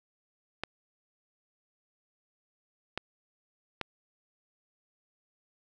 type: clicks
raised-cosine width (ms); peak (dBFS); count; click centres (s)
0.3; -16; 3; 0.636 / 2.976 / 3.813
effects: none